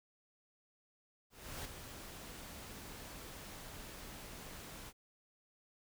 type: noise with ADSR envelope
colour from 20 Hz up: pink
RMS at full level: -43 dBFS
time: 1.3-4.93 s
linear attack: 350 ms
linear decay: 6 ms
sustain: -7 dB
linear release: 51 ms
effects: none